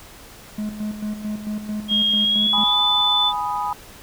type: tone with tremolo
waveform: triangle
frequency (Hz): 211.6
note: G#3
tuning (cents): +33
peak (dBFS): -21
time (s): 0.58-2.64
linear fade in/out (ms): 5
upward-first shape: square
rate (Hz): 4.5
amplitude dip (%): 60
type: tone with pitch glide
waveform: sine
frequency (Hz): 3252 to 3506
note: G#7 to A7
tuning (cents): -37 to -7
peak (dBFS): -16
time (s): 1.88-3.33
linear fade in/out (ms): 50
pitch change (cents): +130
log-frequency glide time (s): 2.21-2.79
type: chord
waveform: sine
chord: G# minor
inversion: none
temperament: equal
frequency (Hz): 830.6 / 987.8 / 1244.5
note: G#5 / B5 / D#6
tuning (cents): 0 / 0 / 0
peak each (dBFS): -25 / -25 / -28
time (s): 2.53-3.73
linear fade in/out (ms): 2
effects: pink hiss -43 dBFS RMS until 4.02 s